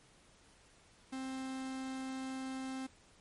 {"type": "tone", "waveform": "45% pulse", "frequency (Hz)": 263.2, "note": "C4", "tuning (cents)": 10, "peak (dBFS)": -39, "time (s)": [1.12, 2.87], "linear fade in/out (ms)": 10, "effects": ["pink hiss -64 dBFS RMS until 3.2 s", "MP3 48 kbps"]}